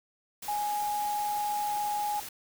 sine tone in noise, 830.6 Hz, G#5, in tune, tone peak -28 dBFS, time 0.48-2.2 s, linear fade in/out 5 ms, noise white, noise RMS -41 dBFS, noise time 0.42-2.29 s, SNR +10 dB, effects none

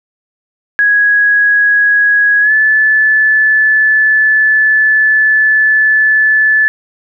sine tone with pitch glide, 1663 to 1736.6 Hz, G#6 to A6, +2 to -23 cents, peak -6 dBFS, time 0.79-6.68 s, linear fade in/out 0 ms, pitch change +75 cents, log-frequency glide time 2.41-2.52 s, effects none

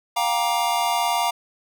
square chord, G minor seventh, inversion third, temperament just, 705.6 / 784 / 940.8 / 1176 Hz, F5 / G5 / Bb5 / D6, +18 / 0 / +16 / +2 cents, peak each -25 / -29 / -24 / -30 dBFS, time 0.16-1.31 s, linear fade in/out 10 ms, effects none

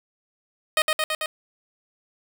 10% pulse tone with echo, 622.3 Hz, D#5, in tune, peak -9 dBFS, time 0.77-0.82 s, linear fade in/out 2 ms, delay 110 ms, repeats 4, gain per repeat -2 dB, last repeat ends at 1.26 s, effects 7-bit

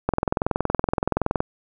click train, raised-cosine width 1 ms, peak -6 dBFS, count 29, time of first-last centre 0.09-1.405 s, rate 21.3 Hz, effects none

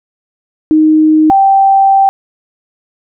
sine tone pair in turn, 311.1 / 780.8 Hz, D#4 / G5, 0 / -7 cents, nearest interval octave + major third, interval 1593 cents, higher second, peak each -4 dBFS, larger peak neither, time 0.71-1.3 / 1.3-2.09 s, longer second, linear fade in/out 0 ms, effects none

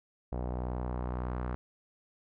sawtooth tone with low-pass filter sweep, 61.7 Hz, B1, 1 cent flat, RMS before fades -35 dBFS, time 0.32-1.55 s, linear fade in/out 0 ms, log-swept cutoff 720 to 1300 Hz, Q 1.7, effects none

